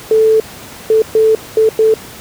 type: tone bursts at uneven times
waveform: sine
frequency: 439.9 Hz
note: A4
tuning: in tune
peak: -6 dBFS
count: 5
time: 0.11-0.4 / 0.9-1.02 / 1.15-1.35 / 1.57-1.69 / 1.79-1.94 s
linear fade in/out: 2 ms
effects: pink hiss -32 dBFS RMS until 2.2 s + high-pass 80 Hz 12 dB/octave